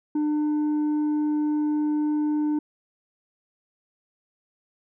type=tone with tanh clipping; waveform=sine; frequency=300.3 Hz; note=D4; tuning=39 cents sharp; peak=-22 dBFS; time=0.15-2.59 s; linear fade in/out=5 ms; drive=4 dB; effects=none